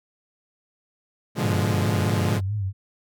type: chord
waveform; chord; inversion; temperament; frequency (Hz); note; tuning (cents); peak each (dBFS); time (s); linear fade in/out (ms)
sawtooth; B diminished seventh; none; equal with one note detuned; 121.35 / 146.83 / 174.61 / 207.7; B2 / D3 / F3 / Ab3; -30 / 0 / 0 / 0; -24; 1.35-2.41; 50
type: tone with vibrato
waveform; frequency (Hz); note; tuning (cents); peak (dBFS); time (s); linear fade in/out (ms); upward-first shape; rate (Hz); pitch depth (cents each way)
sine; 100.6; G2; +45; -23; 1.41-2.73; 50; sine; 4.6; 100
effects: none